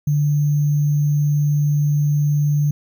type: tone with sample-and-hold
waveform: sine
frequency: 146.83 Hz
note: D3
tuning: in tune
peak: -14 dBFS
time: 0.07-2.71 s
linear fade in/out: 5 ms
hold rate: 6300 Hz
effects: none